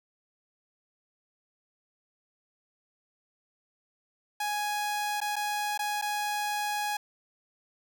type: tone with dropouts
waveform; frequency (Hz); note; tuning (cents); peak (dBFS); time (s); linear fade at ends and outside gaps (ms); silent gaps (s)
sawtooth; 832; G#5; +3; -25; 4.4-6.97; 5; 5.204-5.214 / 5.358-5.363 / 5.777-5.791 / 6.015-6.022
effects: none